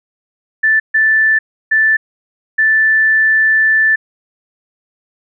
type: tone bursts at uneven times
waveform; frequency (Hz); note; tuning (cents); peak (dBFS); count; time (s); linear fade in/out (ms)
sine; 1760; A6; 0; -8; 4; 0.63-0.8 / 0.94-1.39 / 1.71-1.97 / 2.58-3.96; 10
effects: none